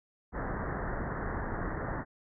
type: low-pass noise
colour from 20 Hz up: pink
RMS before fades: -35 dBFS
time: 0.32-2.05 s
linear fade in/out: 50 ms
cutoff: 1900 Hz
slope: 96 dB/octave
effects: none